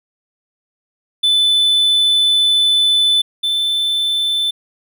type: tone pair in turn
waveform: triangle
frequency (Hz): 3506 / 3530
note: A7 / A7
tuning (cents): -7 / +5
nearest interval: unison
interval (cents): 12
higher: second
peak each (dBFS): -9 / -13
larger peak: first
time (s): 1.23-3.22 / 3.43-4.51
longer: first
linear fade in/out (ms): 10
effects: none